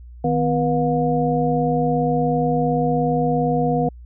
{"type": "tone cluster", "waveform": "sine", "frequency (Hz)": [155.8, 253, 483.6, 715], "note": ["D#3", "B3", "B4", "F5"], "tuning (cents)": [3, 42, -36, 41], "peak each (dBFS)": -22, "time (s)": [0.24, 3.89], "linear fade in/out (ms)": 5, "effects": ["added 60 Hz sine -37 dBFS peak until 4.05 s"]}